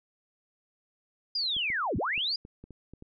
sine linear two-way sweep, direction down then up, 4978 to 60.4 to 4978 Hz, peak -27 dBFS, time 1.35-2.36 s, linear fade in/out 5 ms, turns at 1.97 s
clicks, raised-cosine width 3 ms, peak -33 dBFS, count 9, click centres 1.566 / 1.702 / 1.96 / 2.178 / 2.451 / 2.64 / 2.707 / 2.936 / 3.024 s
effects none

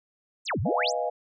sine exponential two-way sweep, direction down then up, 8870 to 82.41 to 8870 Hz, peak -25 dBFS, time 0.45-0.93 s, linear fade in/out 50 ms, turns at 0.6 s
sine chord, F half-diminished seventh, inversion second, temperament equal, 493.9 / 622.3 / 698.5 / 830.6 Hz, Cb5 / Eb5 / F5 / Ab5, 0 / 0 / 0 / 0 cents, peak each -31 / -30 / -30 / -34 dBFS, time 0.65-1.1 s, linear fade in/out 10 ms
effects none

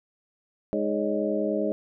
harmonic tone with a mistuned harmonic, 103.83 Hz, G#2, in tune, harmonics 2 / 3 / 4 / 5 / 6, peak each -30 / -30 / -30 / -30 / -30 dBFS, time 0.73-1.72 s, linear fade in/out 0 ms, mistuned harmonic 5, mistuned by +110 cents, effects none

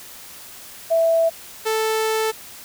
sine / sawtooth tone pair in turn, 659.3 / 440 Hz, E5 / A4, 0 / 0 cents, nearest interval perfect fifth, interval 700 cents, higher first, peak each -14 / -15 dBFS, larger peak first, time 0.9-1.3 / 1.65-2.32 s, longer second, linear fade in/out 20 ms, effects white hiss -40 dBFS RMS until 2.64 s

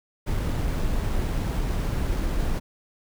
brown noise with sample-and-hold, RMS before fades -25 dBFS, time 0.26-2.6 s, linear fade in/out 20 ms, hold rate 11025 Hz, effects none

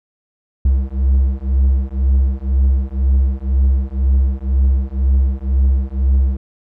triangle beating tone pair, 65.41 / 67.41 Hz, C2 / C#2, 0 / -48 cents, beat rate 2 Hz, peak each -13 dBFS, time 0.65-6.37 s, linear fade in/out 5 ms, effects none

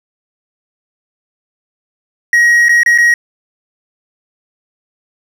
triangle tone with dropouts, 1894 Hz, A#6, 27 cents sharp, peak -4 dBFS, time 2.33-3.14 s, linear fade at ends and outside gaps 2 ms, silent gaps 2.685-2.692 / 2.833-2.861 / 2.978-2.984 s, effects none

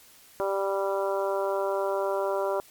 harmonic tone, 196 Hz, G3, in tune, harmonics 2 / 3 / 4 / 5 / 6 / 7, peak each -29 / -28 / -36 / -33 / -39 / -38 dBFS, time 0.4-2.6 s, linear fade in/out 0 ms, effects white hiss -54 dBFS RMS until 2.7 s + MP3 96 kbps

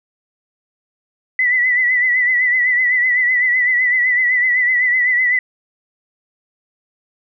sine tone with vibrato, 1986 Hz, B6, 9 cents sharp, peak -12 dBFS, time 1.39-5.39 s, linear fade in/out 2 ms, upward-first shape triangle, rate 7.9 Hz, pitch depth 65 cents each way, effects none

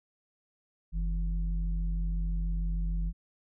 sine tone pair together, 46.87 / 165.2 Hz, F#1 / E3, +23 / +4 cents, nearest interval octave + minor seventh, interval 2181 cents, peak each -27 / -36 dBFS, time 0.92-3.13 s, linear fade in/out 50 ms, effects tanh soft clip ceiling -22 dBFS

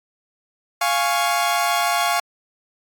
sawtooth chord, Db major, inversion first, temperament equal, 698.5 / 830.6 / 1108.7 Hz, F5 / Ab5 / Db6, 0 / 0 / 0 cents, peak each -17 / -20 / -19 dBFS, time 0.81-2.2 s, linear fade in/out 5 ms, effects AAC 64 kbps

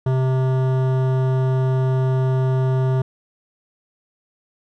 sine tone with hard clipping, 130.4 Hz, C3, 5 cents flat, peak -18 dBFS, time 0.06-3.02 s, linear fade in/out 5 ms, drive 15 dB, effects none

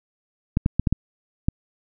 clicks, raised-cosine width 5 ms, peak -6 dBFS, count 6, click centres 0.571 / 0.661 / 0.796 / 0.872 / 0.926 / 1.485 s, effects none

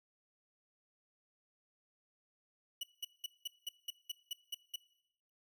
40% pulse tone bursts, 2941 Hz, F#7, 11 cents flat, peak -37 dBFS, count 10, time 2.81-4.76 s, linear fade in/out 5 ms, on 24 ms, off 190 ms, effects noise-tail reverb RT60 0.8 s tail -20 dB re dry

